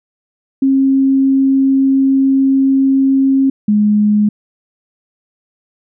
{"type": "tone pair in turn", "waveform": "sine", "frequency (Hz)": [269.3, 209.2], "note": ["C#4", "G#3"], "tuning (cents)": [-50, 13], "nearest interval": "major third", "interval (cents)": 437, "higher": "first", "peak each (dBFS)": -8, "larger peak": "neither", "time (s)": [[0.62, 3.5], [3.68, 4.29]], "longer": "first", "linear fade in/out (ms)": 5, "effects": []}